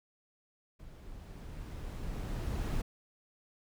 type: noise with level ramp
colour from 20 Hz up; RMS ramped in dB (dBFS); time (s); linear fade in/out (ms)
brown; -51 to -32; 0.79-2.82; 10
effects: none